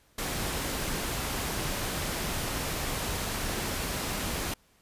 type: noise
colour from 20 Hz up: pink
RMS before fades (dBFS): -32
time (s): 0.18-4.54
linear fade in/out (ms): 5
effects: pink hiss -64 dBFS RMS until 4.81 s + resampled to 32000 Hz